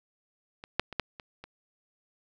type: clicks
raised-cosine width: 0.3 ms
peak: -26 / -8 / -24 / -11 / -26 / -27 dBFS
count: 6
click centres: 0.639 / 0.796 / 0.927 / 0.997 / 1.198 / 1.44 s
effects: none